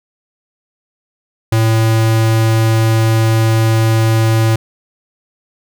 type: tone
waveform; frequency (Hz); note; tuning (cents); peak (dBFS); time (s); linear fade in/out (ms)
square; 112; A2; +31; -10; 1.52-4.56; 5
effects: none